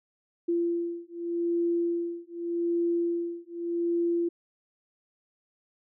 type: beating tone pair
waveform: sine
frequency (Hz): 341.5 / 342.34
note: F4 / F4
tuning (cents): -39 / -34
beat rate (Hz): 0.84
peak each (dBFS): -29 / -29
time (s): 0.48-4.29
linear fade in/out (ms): 10
effects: none